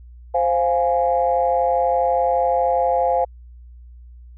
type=chord; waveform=sine; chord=F minor; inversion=second; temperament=equal; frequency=523.3 / 698.5 / 830.6 Hz; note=C5 / F5 / Ab5; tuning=0 / 0 / 0 cents; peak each=-19 / -19 / -21 dBFS; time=0.34-3.25 s; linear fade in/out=10 ms; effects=tanh soft clip ceiling -6 dBFS + added 60 Hz sine -39 dBFS peak until 4.37 s